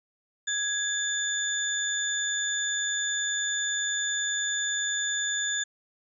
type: tone cluster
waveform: sine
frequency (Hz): 1660 / 3551 / 6930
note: G#6 / A7 / A8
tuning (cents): -1 / +15 / -27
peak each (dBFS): -30 / -32 / -30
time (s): 0.47-5.64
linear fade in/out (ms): 10
effects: none